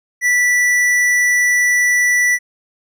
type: tone with tanh clipping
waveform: sine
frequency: 1965 Hz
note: B6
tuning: 9 cents flat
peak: -13 dBFS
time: 0.21-2.39 s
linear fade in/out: 50 ms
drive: 13 dB
effects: none